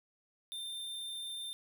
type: tone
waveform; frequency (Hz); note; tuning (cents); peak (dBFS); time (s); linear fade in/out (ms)
square; 3593; A7; +36; -40; 0.52-1.53; 0
effects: none